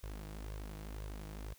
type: tone with flanger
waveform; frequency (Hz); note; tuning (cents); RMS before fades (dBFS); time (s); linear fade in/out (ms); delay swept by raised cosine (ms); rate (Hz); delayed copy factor
sawtooth; 51.91; G#1; 0; -45; 0.03-1.54; 5; 1.8 to 6.3; 2; +0.7
effects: white hiss -64 dBFS RMS until 1.58 s